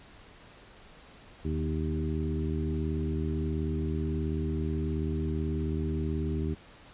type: harmonic tone with a mistuned harmonic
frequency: 78.5 Hz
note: D#2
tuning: 16 cents sharp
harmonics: 1 / 2 / 3 / 4 / 5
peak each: -31 / -34 / -36 / -37 / -38 dBFS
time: 1.44-6.55 s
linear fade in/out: 20 ms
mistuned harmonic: 2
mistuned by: -31 cents
effects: pink hiss -53 dBFS RMS until 6.93 s + resampled to 8000 Hz